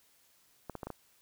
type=clicks; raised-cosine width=1 ms; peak=-25 dBFS; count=5; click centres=0.697 / 0.753 / 0.832 / 0.87 / 0.903 s; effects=white hiss -67 dBFS RMS until 1.21 s